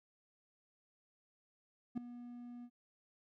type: tone with ADSR envelope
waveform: triangle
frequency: 241.9 Hz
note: B3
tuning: 36 cents flat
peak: -30 dBFS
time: 1.95-2.7 s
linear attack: 26 ms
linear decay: 3 ms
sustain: -15 dB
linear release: 62 ms
effects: none